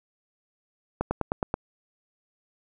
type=slowing click train; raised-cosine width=1 ms; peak=-11 dBFS; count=6; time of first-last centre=1.01-1.541 s; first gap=100 ms; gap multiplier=1.03; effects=none